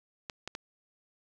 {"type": "clicks", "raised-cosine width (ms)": 0.2, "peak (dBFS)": -20, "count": 3, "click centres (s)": [0.298, 0.476, 0.551], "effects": []}